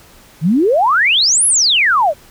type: exponential two-way sweep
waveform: sine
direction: up then down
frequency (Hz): 143 to 11175 to 542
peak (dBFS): -9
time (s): 0.41-2.14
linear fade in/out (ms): 50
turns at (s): 1.46
effects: pink hiss -44 dBFS RMS until 2.3 s